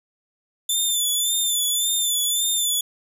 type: tone with vibrato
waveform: 15% pulse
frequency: 3520 Hz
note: A7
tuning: in tune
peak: -13 dBFS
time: 0.69-2.81 s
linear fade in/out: 5 ms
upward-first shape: sine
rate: 1.8 Hz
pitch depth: 54 cents each way
effects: none